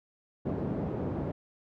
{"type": "band-pass noise", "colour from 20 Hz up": "pink", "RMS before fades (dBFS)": -33, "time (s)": [0.45, 1.32], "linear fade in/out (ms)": 10, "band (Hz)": [120, 450], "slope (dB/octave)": 12, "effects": []}